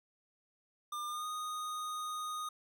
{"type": "tone with pitch glide", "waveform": "square", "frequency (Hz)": [1200, 1238.7], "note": ["D6", "D#6"], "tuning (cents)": [37, -8], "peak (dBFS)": -38, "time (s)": [0.92, 2.49], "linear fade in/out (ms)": 5, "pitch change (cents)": 55, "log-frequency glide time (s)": [1.07, 1.27], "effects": []}